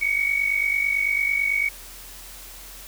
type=tone pair together; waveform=sine; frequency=2202 / 2251 Hz; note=C#7 / C#7; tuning=-12 / +26 cents; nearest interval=unison; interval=38 cents; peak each=-25 / -21 dBFS; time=0.01-1.69 s; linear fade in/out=10 ms; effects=added 42 Hz sine -45 dBFS peak until 2.87 s + white hiss -42 dBFS RMS until 2.87 s